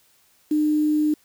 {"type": "tone with quantisation", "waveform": "sine", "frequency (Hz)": 303, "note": "D#4", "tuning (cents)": -46, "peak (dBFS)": -17, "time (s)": [0.51, 1.14], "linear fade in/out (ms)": 5, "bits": 7, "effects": ["white hiss -60 dBFS RMS until 1.24 s"]}